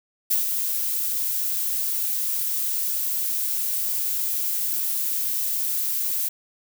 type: noise with ADSR envelope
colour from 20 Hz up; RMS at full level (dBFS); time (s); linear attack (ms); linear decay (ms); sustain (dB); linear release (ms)
violet; -20; 0.3-6.29; 13; 130; -5; 11
effects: none